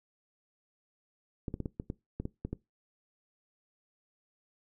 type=clicks; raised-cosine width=3 ms; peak=-22 dBFS; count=10; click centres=1.482 / 1.541 / 1.603 / 1.658 / 1.799 / 1.901 / 2.2 / 2.254 / 2.45 / 2.53 s; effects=noise-tail reverb RT60 0.2 s tail -20 dB re dry